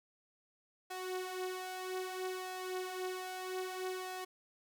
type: tone with flanger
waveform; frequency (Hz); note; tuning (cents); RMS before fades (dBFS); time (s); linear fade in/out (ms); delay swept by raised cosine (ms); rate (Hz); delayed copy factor
sawtooth; 370.4; F#4; +2; -41; 0.9-4.25; 10; 1.5 to 6.7; 0.62; +0.6
effects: none